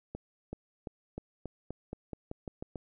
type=accelerating click train; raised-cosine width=2 ms; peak=-25 dBFS; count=12; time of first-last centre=0.15-2.758 s; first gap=380 ms; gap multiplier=0.9; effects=none